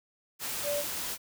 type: tone in noise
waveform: sine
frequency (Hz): 581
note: D5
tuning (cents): -19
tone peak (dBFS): -29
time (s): 0.63-0.84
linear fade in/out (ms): 50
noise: white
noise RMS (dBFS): -35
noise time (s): 0.39-1.18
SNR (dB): +3
effects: none